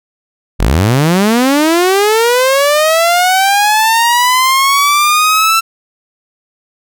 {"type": "linear sweep", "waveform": "sawtooth", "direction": "up", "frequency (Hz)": [36.71, 1342], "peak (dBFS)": -4, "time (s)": [0.59, 5.61], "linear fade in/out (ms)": 20, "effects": []}